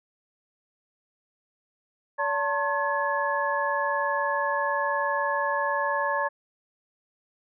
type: tone cluster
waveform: sine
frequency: 571 / 897 / 1076 / 1701 Hz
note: D5 / A5 / C6 / G#6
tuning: -49 / +33 / +48 / +41 cents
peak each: -29 dBFS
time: 2.18-6.29 s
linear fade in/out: 20 ms
effects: none